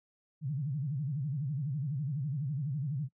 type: tone with vibrato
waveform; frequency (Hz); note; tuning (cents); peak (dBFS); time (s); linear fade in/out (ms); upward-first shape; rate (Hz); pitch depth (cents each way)
sine; 141.7; C#3; +38; -31; 0.41-3.09; 50; sine; 12; 200
effects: noise-tail reverb RT60 0.1 s tail -23 dB re dry